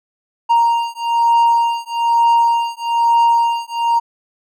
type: beating tone pair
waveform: triangle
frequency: 932.3 / 933.4 Hz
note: A#5 / A#5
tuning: 0 / +2 cents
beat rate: 1.1 Hz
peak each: -13 dBFS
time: 0.49-4 s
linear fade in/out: 20 ms
effects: none